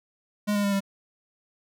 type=tone with pitch steps; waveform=square; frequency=207.7 / 204.1 / 200.6 / 197.18 Hz; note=G#3 / G#3 / G3 / G3; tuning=0 / -30 / +40 / +10 cents; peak=-23 dBFS; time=0.47-0.806 s; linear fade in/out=20 ms; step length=84 ms; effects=none